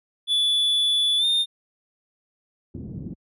triangle tone with pitch glide, 3450 to 3638 Hz, A7 to A#7, -35 to -43 cents, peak -17 dBFS, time 0.27-1.46 s, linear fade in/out 50 ms, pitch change +92 cents, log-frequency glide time 1.18-1.25 s
white low-pass noise, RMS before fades -33 dBFS, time 2.74-3.14 s, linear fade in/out 5 ms, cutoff 250 Hz, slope 24 dB/octave
effects high-pass 80 Hz 12 dB/octave

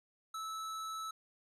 square tone, 1307 Hz, E6, 15 cents flat, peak -40 dBFS, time 0.34-1.11 s, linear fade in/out 5 ms, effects low-pass 12000 Hz 12 dB/octave

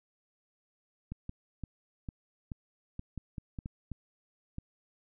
clicks, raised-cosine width 5 ms, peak -26 dBFS, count 12, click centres 1.12 / 1.294 / 1.637 / 2.088 / 2.518 / 2.994 / 3.177 / 3.382 / 3.588 / 3.659 / 3.917 / 4.584 s, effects none

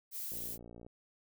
violet noise, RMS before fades -41 dBFS, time 0.11-0.58 s, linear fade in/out 50 ms
click train, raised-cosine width 2 ms, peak -38 dBFS, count 33, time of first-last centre 0.32-0.865 s, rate 58.7 Hz
effects none

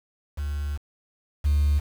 sine tone pair in turn, 72.5 / 72.96 Hz, D2 / D2, -22 / -11 cents, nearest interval unison, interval 11 cents, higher second, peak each -25 / -16 dBFS, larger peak second, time 0.37-0.78 / 1.44-1.8 s, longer first, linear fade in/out 20 ms, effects tanh soft clip ceiling -16 dBFS + 7-bit

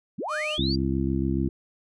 sine linear sweep, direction up, 123.5 to 4821 Hz, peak -28 dBFS, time 0.18-0.76 s, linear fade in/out 10 ms
35% pulse tone, 610 Hz, D#5, 34 cents flat, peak -28 dBFS, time 0.28-0.59 s, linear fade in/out 50 ms
harmonic tone, 67 Hz, C2, 42 cents sharp, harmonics 1 / 2 / 3 / 4 / 5, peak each -29 / -29 / -29 / -29 / -29 dBFS, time 0.58-1.49 s, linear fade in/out 5 ms
effects resampled to 24000 Hz

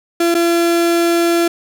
35% pulse tone with dropouts, 340 Hz, F4, 46 cents flat, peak -10 dBFS, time 0.2-1.48 s, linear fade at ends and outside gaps 5 ms, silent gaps 0.344-0.349 s, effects none

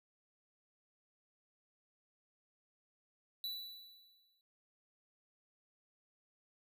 square tone with exponential decay, 3957 Hz, B7, 3 cents sharp, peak -38 dBFS, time 3.44-4.41 s, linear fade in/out 1 ms, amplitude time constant 210 ms, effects none

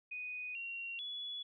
sine tone with pitch steps, 2487 / 2750 / 3406 Hz, D#7 / F7 / G#7, -1 / -27 / +43 cents, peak -40 dBFS, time 0.11-1.43 s, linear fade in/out 10 ms, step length 440 ms, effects none

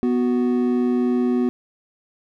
triangle tone pair together, 246.9 / 369.9 Hz, B3 / F#4, 0 / 0 cents, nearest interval perfect fifth, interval 700 cents, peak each -16 / -21 dBFS, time 0.03-1.49 s, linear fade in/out 0 ms, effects none

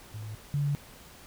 sine tone pair in turn, 107.4 / 143.61 Hz, A2 / D3, -41 / -38 cents, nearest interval perfect fourth, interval 503 cents, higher second, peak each -36 / -25 dBFS, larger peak second, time 0.14-0.35 / 0.54-0.75 s, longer neither, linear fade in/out 0 ms, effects pink hiss -51 dBFS RMS until 1.26 s

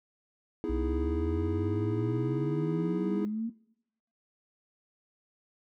triangle chord, E major seventh, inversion second, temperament equal, 246.9 / 311.1 / 329.6 / 415.3 Hz, B3 / D#4 / E4 / G#4, 0 / 0 / 0 / 0 cents, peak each -37 / -35 / -32 / -33 dBFS, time 0.64-3.25 s, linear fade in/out 0 ms
sine exponential sweep, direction up, 61.2 to 233.1 Hz, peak -30 dBFS, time 0.69-3.5 s, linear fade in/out 10 ms
effects noise-tail reverb RT60 0.8 s tail -22 dB re dry

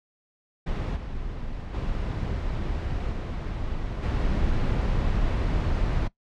brown noise with level steps, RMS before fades -27 / -34 / -28 / -30 / -24 dBFS, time 0.66-6.08 s, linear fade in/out 10 ms, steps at 0.95 / 1.73 / 3.11 / 4.02 s, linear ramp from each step 20 ms, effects noise-tail reverb RT60 0.1 s tail -18 dB re dry + low-pass 4000 Hz 12 dB/octave

